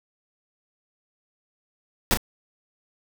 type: noise with echo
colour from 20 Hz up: pink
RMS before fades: -19 dBFS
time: 2.11-2.14 s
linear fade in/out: 0 ms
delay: 33 ms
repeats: 1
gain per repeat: -7 dB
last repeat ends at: 2.173 s
effects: none